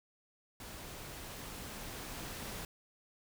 pink noise with level ramp, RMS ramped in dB -48 to -43 dBFS, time 0.6-2.65 s, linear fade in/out 2 ms, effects none

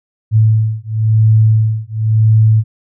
sine beating tone pair, 109.3 / 110.26 Hz, A2 / A2, -11 / +4 cents, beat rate 0.96 Hz, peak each -11 dBFS, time 0.31-2.64 s, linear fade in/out 50 ms, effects none

